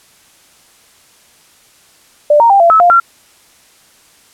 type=tone with pitch steps; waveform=sine; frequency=592 / 929 / 793 / 680 / 1300 / 702 / 1369 Hz; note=D5 / A#5 / G5 / F5 / E6 / F5 / F6; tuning=+14 / -6 / +20 / -46 / -24 / +9 / -35 cents; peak=-4 dBFS; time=2.3-3 s; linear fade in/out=5 ms; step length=100 ms; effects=white hiss -47 dBFS RMS until 4.33 s + low-pass 11000 Hz 12 dB/octave